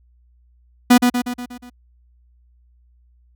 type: tone with echo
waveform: 45% pulse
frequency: 245.6 Hz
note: B3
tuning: 9 cents flat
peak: -7 dBFS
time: 0.9-0.98 s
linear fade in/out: 10 ms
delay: 120 ms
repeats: 6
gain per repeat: -5 dB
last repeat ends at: 1.7 s
effects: added 60 Hz sine -52 dBFS peak until 3.35 s